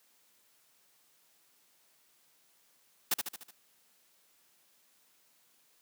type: noise with echo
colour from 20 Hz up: white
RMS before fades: -28 dBFS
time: 3.11-3.14 s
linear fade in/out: 5 ms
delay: 74 ms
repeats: 5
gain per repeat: -5 dB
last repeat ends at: 3.51 s
effects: white hiss -68 dBFS RMS until 5.81 s + high-pass 150 Hz 12 dB/octave